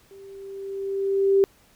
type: tone with level ramp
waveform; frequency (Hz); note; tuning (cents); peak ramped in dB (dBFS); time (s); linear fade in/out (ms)
sine; 392; G4; 0; -43 to -13; 0.11-1.44; 0
effects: pink hiss -58 dBFS RMS until 1.75 s